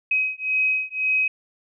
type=beating tone pair; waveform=sine; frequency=2532 / 2533.9 Hz; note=D#7 / D#7; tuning=+30 / +31 cents; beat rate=1.9 Hz; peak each=-23 dBFS; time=0.11-1.28 s; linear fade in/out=5 ms; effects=none